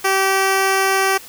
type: tone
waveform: 10% pulse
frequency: 386.2 Hz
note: G4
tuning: 26 cents flat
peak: -6 dBFS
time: 0.04-1.18 s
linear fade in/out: 10 ms
effects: white hiss -39 dBFS RMS until 1.28 s